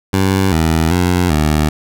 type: tone with pitch steps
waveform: 15% pulse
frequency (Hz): 95.8 / 80.7 / 89.3 / 76.2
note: G2 / E2 / F2 / D#2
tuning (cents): -39 / -36 / +39 / -36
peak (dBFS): -5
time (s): 0.13-1.69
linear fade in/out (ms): 5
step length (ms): 390
effects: none